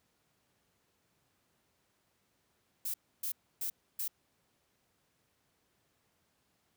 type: noise bursts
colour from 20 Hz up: violet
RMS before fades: -36 dBFS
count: 4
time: 2.85-4.08 s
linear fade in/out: 5 ms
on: 90 ms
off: 290 ms
effects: pink hiss -75 dBFS RMS until 6.76 s + high-pass 80 Hz 12 dB/octave